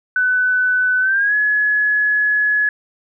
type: tone with pitch glide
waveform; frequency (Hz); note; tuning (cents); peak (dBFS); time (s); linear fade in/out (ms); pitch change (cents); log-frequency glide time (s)
sine; 1501 to 1694.6; F#6 to G#6; +24 to +34; -13; 0.16-2.69; 2; +210; 1-1.35
effects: none